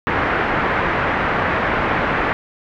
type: low-pass noise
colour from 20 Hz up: white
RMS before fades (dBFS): -19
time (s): 0.07-2.33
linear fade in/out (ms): 0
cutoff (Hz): 1900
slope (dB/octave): 24
effects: none